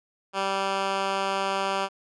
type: tone with band-pass filter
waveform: 10% pulse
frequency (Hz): 194.7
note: G3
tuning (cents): -12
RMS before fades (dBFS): -27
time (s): 0.33-1.89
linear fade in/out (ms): 50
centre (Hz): 1600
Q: 0.51
effects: resampled to 24000 Hz